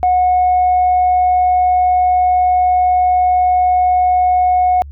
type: tone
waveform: sine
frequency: 729 Hz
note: F#5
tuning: 26 cents flat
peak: -8 dBFS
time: 0.03-4.82 s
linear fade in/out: 0 ms
effects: tanh soft clip ceiling -6 dBFS + added 71 Hz sine -29 dBFS peak until 4.91 s